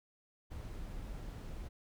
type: noise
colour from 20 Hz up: brown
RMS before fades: -44 dBFS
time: 0.5-1.69 s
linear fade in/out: 20 ms
effects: none